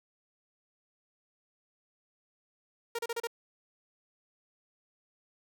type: tone bursts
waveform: sawtooth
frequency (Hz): 466.2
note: A#4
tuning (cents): 0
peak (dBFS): -28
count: 5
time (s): 2.95-3.272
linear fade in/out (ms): 5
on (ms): 38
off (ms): 33
effects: none